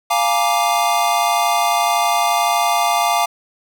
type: chord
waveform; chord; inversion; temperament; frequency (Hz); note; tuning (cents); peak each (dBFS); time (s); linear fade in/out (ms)
square; Bb dominant seventh; second; equal; 698.5 / 830.6 / 932.3 / 1174.7; F5 / Ab5 / Bb5 / D6; 0 / 0 / 0 / 0; -19 / -21 / -23 / -21; 0.1-3.26; 10
effects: none